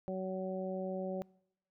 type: harmonic tone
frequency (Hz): 187.8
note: F#3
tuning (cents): +26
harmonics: 1 / 2 / 3 / 4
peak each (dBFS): -39 / -42 / -39 / -47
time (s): 0.08-1.22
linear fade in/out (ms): 0
effects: noise-tail reverb RT60 0.8 s tail -25 dB re dry